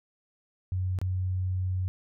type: tone with dropouts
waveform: sine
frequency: 92.5 Hz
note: F#2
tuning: in tune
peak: -26 dBFS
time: 0.72-1.88 s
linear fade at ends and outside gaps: 0 ms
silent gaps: 0.988-1.015 s
effects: none